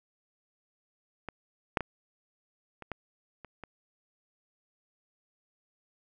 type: clicks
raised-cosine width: 0.5 ms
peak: -22 / -10 / -18 / -28 / -20 / -30 / -27 dBFS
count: 7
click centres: 1.287 / 1.772 / 1.807 / 2.823 / 2.917 / 3.447 / 3.637 s
effects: none